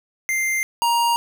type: tone pair in turn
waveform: square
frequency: 2093 / 939.9 Hz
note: C7 / A#5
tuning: 0 / +14 cents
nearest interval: octave + major second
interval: 1386 cents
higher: first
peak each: -20 / -17 dBFS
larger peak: second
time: 0.29-0.63 / 0.82-1.16 s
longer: neither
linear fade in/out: 0 ms
effects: 9-bit